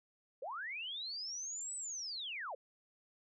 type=linear two-way sweep; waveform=sine; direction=up then down; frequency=466.2 to 8100 to 466.2 Hz; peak=-40 dBFS; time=0.42-2.55 s; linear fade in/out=5 ms; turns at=1.76 s; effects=none